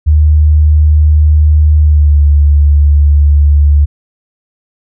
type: tone with pitch glide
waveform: sine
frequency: 76 to 72.82 Hz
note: D#2 to D2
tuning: -40 to -14 cents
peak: -3 dBFS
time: 0.06-3.86 s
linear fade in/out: 20 ms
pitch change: -74 cents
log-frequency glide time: 1.79-2.2 s
effects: none